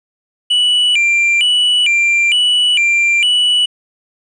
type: tone with vibrato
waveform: triangle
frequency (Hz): 2646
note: E7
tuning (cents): +6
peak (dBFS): -8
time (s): 0.5-3.66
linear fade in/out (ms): 10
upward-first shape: square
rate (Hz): 1.1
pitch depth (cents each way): 190
effects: resampled to 24000 Hz + 8-bit